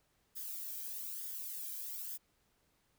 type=noise with flanger; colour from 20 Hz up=violet; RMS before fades=-43 dBFS; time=0.35-2.18 s; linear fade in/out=20 ms; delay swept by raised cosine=0.59 to 1.28 ms; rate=1.1 Hz; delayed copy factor=+0.6; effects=pink hiss -75 dBFS RMS until 2.98 s